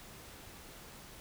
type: silence
effects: pink hiss -52 dBFS RMS until 1.2 s